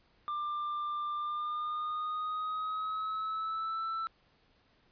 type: tone with pitch glide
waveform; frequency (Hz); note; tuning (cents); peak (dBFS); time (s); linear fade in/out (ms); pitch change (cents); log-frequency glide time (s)
triangle; 1190 to 1328; D6 to E6; +22 to +12; -31; 0.28-4.07; 0; +190; 1.15-3.85
effects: pink hiss -68 dBFS RMS until 4.91 s + resampled to 11025 Hz

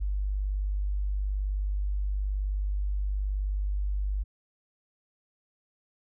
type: tone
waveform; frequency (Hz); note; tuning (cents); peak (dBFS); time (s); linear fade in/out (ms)
sine; 49.48; G1; +17; -26; 0-4.24; 20
effects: none

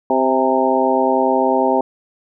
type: harmonic tone with a mistuned harmonic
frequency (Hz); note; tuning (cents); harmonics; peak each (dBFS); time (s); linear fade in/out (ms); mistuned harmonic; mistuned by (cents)
130.81; C3; 0; 2 / 3 / 4 / 5 / 6 / 7; -20 / -20 / -20 / -20 / -20 / -20; 0.1-1.81; 2; 6; +47
effects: none

